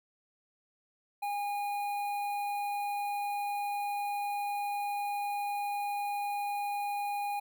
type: tone with notch filter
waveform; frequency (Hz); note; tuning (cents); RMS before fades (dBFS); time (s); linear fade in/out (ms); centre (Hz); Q
square; 816; G#5; -31; -34; 1.22-7.4; 10; 6000; 0.52
effects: none